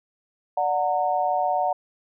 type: chord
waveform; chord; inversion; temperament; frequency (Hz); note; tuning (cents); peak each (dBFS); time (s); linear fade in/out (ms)
sine; D augmented; none; just; 587.3 / 734.2 / 917.7; D5 / F#5 / A#5; 0 / -14 / -27; -27 / -22 / -27; 0.57-1.73; 5
effects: none